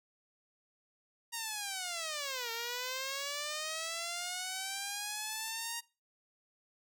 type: linear two-way sweep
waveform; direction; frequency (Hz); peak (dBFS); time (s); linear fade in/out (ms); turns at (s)
5% pulse; down then up; 940 to 455.2 to 940; -25; 1.32-5.81; 20; 2.51
effects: noise-tail reverb RT60 0.3 s tail -21 dB re dry